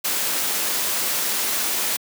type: noise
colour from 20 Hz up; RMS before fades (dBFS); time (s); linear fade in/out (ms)
white; -23; 0.04-1.97; 10
effects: high-pass 200 Hz 12 dB/octave